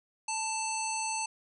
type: harmonic tone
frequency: 884 Hz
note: A5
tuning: 8 cents sharp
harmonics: 1 / 3 / 5 / 7 / 9 / 10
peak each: -34 / -38 / -42 / -38 / -39 / -44 dBFS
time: 0.28-1.26 s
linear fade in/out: 5 ms
effects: none